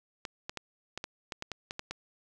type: clicks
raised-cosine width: 0.2 ms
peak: -19 dBFS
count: 11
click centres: 0.252 / 0.495 / 0.573 / 0.976 / 1.041 / 1.322 / 1.424 / 1.517 / 1.709 / 1.794 / 1.91 s
effects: none